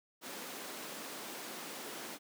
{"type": "high-pass noise", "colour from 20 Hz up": "pink", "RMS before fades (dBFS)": -45, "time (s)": [0.21, 2.19], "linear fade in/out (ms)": 50, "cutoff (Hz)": 220, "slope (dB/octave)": 24, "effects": []}